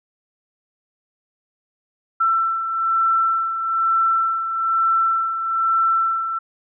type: beating tone pair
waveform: sine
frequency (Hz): 1339 / 1340.1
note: E6 / E6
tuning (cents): +27 / +28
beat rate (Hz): 1.1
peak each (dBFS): -17 / -25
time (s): 2.2-6.39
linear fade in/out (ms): 10
effects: none